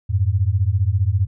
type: beating tone pair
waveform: sine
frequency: 89.3 / 104.3 Hz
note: F2 / G#2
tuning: +39 / +8 cents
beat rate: 15 Hz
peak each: -18 dBFS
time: 0.09-1.27 s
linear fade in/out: 20 ms
effects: none